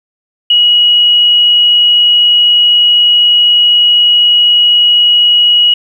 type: tone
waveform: sine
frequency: 2908 Hz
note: F#7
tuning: 31 cents flat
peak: -4 dBFS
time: 0.5-5.74 s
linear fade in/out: 5 ms
effects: 7-bit